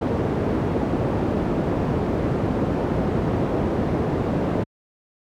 white low-pass noise, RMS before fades -22 dBFS, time 0.01-4.64 s, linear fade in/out 10 ms, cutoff 400 Hz, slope 12 dB/octave, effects high-pass 60 Hz 12 dB/octave

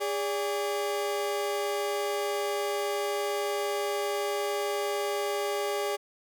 30% pulse tone pair together, 407.7 / 576.1 Hz, G#4 / D5, -32 / -33 cents, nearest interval tritone, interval 599 cents, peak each -27 / -30 dBFS, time 0-5.97 s, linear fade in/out 20 ms, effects none

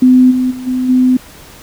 sine tone with level steps, 254.4 Hz, C4, 48 cents flat, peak -3 / -10 / -22 / -12 / -6 dBFS, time 0.02-1.17 s, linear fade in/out 5 ms, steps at 0.3 / 0.5 / 0.66 / 0.88 s, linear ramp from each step 20 ms, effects pink hiss -37 dBFS RMS until 1.62 s

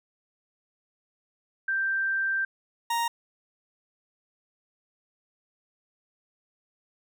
sine / 40% pulse tone pair in turn, 1570 / 933.5 Hz, G6 / A#5, +2 / +2 cents, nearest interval major sixth, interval 900 cents, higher first, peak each -24 dBFS, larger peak neither, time 1.68-2.45 / 2.9-3.08 s, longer first, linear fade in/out 5 ms, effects none

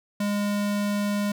square tone, 204.8 Hz, G#3, 24 cents flat, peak -24 dBFS, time 0.2-1.32 s, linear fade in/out 5 ms, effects none

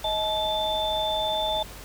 sine tone cluster, 630 / 861 / 3545 Hz, D#5 / A5 / A7, +21 / -38 / +12 cents, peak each -28 dBFS, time 0.04-1.63 s, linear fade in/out 5 ms, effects added 50 Hz sine -43 dBFS peak until 1.84 s + pink hiss -43 dBFS RMS until 1.84 s

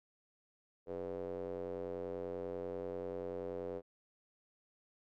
square tone with band-pass filter, 45.15 Hz, F#1, 42 cents flat, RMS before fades -42 dBFS, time 0.86-3.82 s, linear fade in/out 50 ms, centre 470 Hz, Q 4.8, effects none

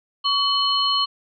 sine tone cluster, 1125 / 3010 / 4262 Hz, C#6 / F#7 / C8, +25 / +29 / +31 cents, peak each -22 dBFS, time 0.24-1.06 s, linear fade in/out 20 ms, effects none

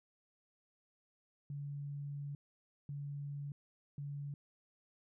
sine tone bursts at uneven times, 142.9 Hz, D3, 47 cents flat, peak -40 dBFS, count 3, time 1.5-2.35 / 2.89-3.52 / 3.98-4.34 s, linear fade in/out 2 ms, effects none

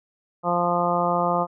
harmonic tone, 174.61 Hz, F3, in tune, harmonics 1 / 2 / 3 / 4 / 5 / 6 / 7, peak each -28 / -31 / -26 / -25 / -27 / -28 / -27 dBFS, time 0.43-1.47 s, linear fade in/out 50 ms, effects none

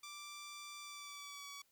10% pulse tone with pitch glide, 1174.7 to 1135.3 Hz, D6 to C#6, 0 to +41 cents, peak -40 dBFS, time 0.03-1.62 s, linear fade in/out 5 ms, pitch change -59 cents, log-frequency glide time 0.8-1.49 s, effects white hiss -75 dBFS RMS until 1.71 s

